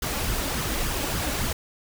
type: noise with flanger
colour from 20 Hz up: pink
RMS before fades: -27 dBFS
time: 0.02-1.53 s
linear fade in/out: 5 ms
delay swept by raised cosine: 0.6 to 3.6 ms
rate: 3.5 Hz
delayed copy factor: +0.5
effects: none